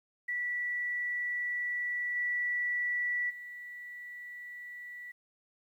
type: tone with level steps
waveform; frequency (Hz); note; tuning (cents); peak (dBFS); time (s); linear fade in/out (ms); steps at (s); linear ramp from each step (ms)
sine; 1955; B6; -18; -31 / -29 / -42; 0.28-5.12; 10; 2.15 / 3.29; 20
effects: 11-bit